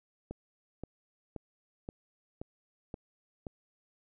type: click train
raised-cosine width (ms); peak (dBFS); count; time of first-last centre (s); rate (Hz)
2; -26; 7; 0.31-3.468; 1.9
effects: none